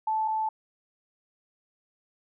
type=tone pair in turn; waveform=sine; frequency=874 / 874 Hz; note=A5 / A5; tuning=-12 / -12 cents; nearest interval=unison; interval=0 cents; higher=neither; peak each=-24 / -25 dBFS; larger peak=first; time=0.07-0.28 / 0.28-0.49 s; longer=neither; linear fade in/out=5 ms; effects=none